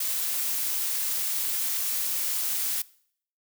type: noise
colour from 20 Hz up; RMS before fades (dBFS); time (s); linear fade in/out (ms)
blue; -28; 0-2.82; 5
effects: noise-tail reverb RT60 0.6 s tail -21 dB re dry